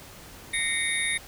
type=tone cluster; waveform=sine; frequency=1855 / 2088 / 2240 / 3693 / 9780 Hz; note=A#6 / C7 / C#7 / A#7 / D#9; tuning=-9 / -4 / +18 / -17 / -31 cents; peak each=-31 dBFS; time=0.53-1.18 s; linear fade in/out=10 ms; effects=pink hiss -46 dBFS RMS until 1.27 s